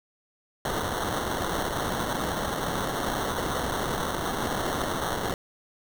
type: noise with sample-and-hold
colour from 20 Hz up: white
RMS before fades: -29 dBFS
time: 0.65-5.34 s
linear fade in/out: 2 ms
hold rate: 2450 Hz
effects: none